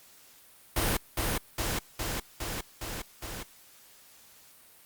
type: noise with echo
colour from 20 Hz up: pink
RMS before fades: -27 dBFS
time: 0.76-0.97 s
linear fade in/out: 5 ms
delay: 410 ms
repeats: 6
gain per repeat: -2 dB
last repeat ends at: 3.43 s
effects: white hiss -56 dBFS RMS until 4.85 s + Opus 48 kbps